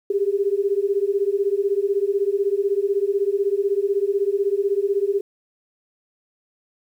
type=beating tone pair; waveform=sine; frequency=392 / 408 Hz; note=G4 / G#4; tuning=0 / -31 cents; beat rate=16 Hz; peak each=-21 dBFS; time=0.1-5.21 s; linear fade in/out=5 ms; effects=9-bit